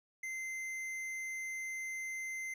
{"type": "tone with tanh clipping", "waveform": "triangle", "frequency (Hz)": 2074, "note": "C7", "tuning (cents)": -16, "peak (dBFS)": -40, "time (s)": [0.23, 2.54], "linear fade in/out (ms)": 5, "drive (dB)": 15, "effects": []}